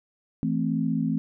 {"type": "chord", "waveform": "sine", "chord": "A minor", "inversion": "second", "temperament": "equal", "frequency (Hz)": [164.81, 220, 261.6], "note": ["E3", "A3", "C4"], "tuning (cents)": [0, 0, 0], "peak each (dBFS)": -27, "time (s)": [0.43, 1.18], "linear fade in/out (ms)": 0, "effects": []}